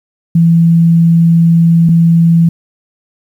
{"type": "tone pair in turn", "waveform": "sine", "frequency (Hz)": [167, 167], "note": ["E3", "E3"], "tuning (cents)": [23, 23], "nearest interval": "unison", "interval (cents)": 0, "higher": "neither", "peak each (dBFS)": -4, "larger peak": "neither", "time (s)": [[0.35, 1.89], [1.89, 2.49]], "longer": "first", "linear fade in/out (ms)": 5, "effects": ["7-bit"]}